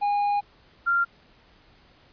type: tone pair in turn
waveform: triangle / sine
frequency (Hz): 818 / 1386.9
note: G#5 / F6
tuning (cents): -26 / -12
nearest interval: major sixth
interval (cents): 914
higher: second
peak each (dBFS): -19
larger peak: neither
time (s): 0.01-0.41 / 0.86-1.05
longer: first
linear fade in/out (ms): 20
effects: pink hiss -57 dBFS RMS until 2.12 s + resampled to 11025 Hz